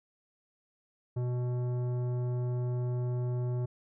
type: tone with tanh clipping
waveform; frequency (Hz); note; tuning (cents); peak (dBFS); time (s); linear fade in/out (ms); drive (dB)
sine; 123.47; B2; 0; -31; 1.16-3.66; 10; 13
effects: none